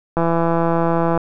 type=click train; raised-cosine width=1 ms; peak=-5 dBFS; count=169; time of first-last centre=0.17-1.176 s; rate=167 Hz; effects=none

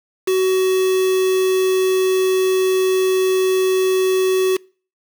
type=tone with quantisation; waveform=triangle; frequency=375.3 Hz; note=F#4; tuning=25 cents sharp; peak=-12 dBFS; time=0.27-4.57 s; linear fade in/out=10 ms; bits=4; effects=noise-tail reverb RT60 0.4 s tail -25 dB re dry

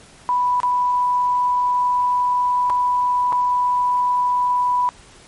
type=tone with dropouts; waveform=sine; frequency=987.8 Hz; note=B5; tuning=in tune; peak=-15 dBFS; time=0.29-4.89 s; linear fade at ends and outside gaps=0 ms; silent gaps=0.602-0.632 / 2.698-2.702 / 3.323-3.328 s; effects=pink hiss -46 dBFS RMS until 5.27 s + MP3 48 kbps

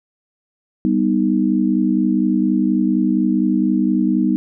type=chord; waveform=sine; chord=G augmented; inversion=none; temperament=equal; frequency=196 / 246.9 / 311.1 Hz; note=G3 / B3 / D#4; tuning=0 / 0 / 0 cents; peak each=-18 dBFS; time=0.85-4.36 s; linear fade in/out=0 ms; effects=none

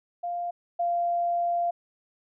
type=tone pair in turn; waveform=sine; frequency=698.5 / 692.9 Hz; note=F5 / F5; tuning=0 / -14 cents; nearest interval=unison; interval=14 cents; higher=first; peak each=-28 / -23 dBFS; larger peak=second; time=0.23-0.51 / 0.79-1.71 s; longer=second; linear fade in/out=10 ms; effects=none

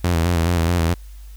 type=tone with vibrato; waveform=sawtooth; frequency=85 Hz; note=F2; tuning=46 cents flat; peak=-12 dBFS; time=0.04-0.94 s; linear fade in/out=5 ms; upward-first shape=square; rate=4.7 Hz; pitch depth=57 cents each way; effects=added 50 Hz sine -35 dBFS peak until 1.36 s + white hiss -53 dBFS RMS until 1.36 s

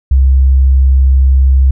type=tone; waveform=sine; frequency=66.3 Hz; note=C2; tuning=23 cents sharp; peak=-4 dBFS; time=0.11-1.71 s; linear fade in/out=5 ms; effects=none

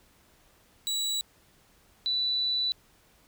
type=tone pair in turn; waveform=30% pulse / sine; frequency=3913 / 3968 Hz; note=B7 / B7; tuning=-17 / +7 cents; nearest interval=unison; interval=24 cents; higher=second; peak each=-25 dBFS; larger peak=neither; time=0.87-1.21 / 2.06-2.72 s; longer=second; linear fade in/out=0 ms; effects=pink hiss -62 dBFS RMS until 3.27 s

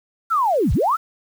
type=linear two-way sweep; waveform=sine; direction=down then up; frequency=1396.9 to 39.65 to 1396.9 Hz; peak=-15 dBFS; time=0.3-0.97 s; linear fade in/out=20 ms; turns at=0.73 s; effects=7-bit

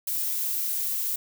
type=noise; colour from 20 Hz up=violet; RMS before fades=-28 dBFS; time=0.07-1.16 s; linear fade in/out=5 ms; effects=none

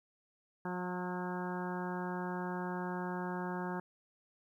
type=harmonic tone with a mistuned harmonic; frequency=180 Hz; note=F#3; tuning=47 cents flat; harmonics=1 / 2 / 3 / 4 / 5 / 6 / 7 / 8 / 9; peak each=-39 / -42 / -49 / -47 / -43 / -49 / -51 / -50 / -48 dBFS; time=0.65-3.8 s; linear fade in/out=2 ms; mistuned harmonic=7; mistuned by=+26 cents; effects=12-bit

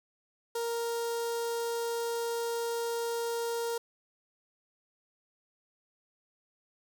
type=tone with notch filter; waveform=sawtooth; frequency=466.2 Hz; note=A#4; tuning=in tune; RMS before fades=-33 dBFS; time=0.55-3.78 s; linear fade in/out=5 ms; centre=2200 Hz; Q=0.93; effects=none

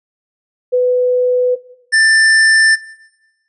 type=tone pair in turn; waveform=sine / square; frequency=498.5 / 1776.5 Hz; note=B4 / A6; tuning=+16 / +16 cents; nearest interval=octave + minor seventh; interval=2200 cents; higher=second; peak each=-9 dBFS; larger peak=neither; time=0.72-1.56 / 1.92-2.76 s; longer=neither; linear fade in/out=20 ms; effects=noise-tail reverb RT60 1.0 s tail -18 dB re dry + resampled to 24000 Hz

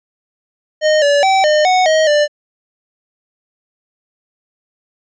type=tone with pitch steps; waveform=square; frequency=616 / 574 / 769 / 607 / 739 / 630 / 592 Hz; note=D#5 / D5 / G5 / D#5 / F#5 / D#5 / D5; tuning=-17 / -40 / -33 / -43 / -2 / +21 / +14 cents; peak=-10 dBFS; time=0.81-2.28 s; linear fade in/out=50 ms; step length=210 ms; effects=resampled to 16000 Hz

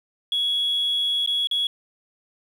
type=tone with dropouts; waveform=sine; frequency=3351 Hz; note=G#7; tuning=15 cents sharp; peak=-19 dBFS; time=0.32-1.67 s; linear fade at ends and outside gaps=2 ms; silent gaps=1.262-1.274 / 1.472-1.512 s; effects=tanh soft clip ceiling -16 dBFS + 8-bit

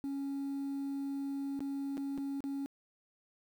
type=tone with dropouts; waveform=sine; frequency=277.2 Hz; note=C#4; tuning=in tune; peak=-32 dBFS; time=0.04-2.66 s; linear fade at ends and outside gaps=0 ms; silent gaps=1.593-1.605 / 1.971-1.978 / 2.177-2.183 / 2.405-2.44 s; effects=tanh soft clip ceiling -34 dBFS + 10-bit

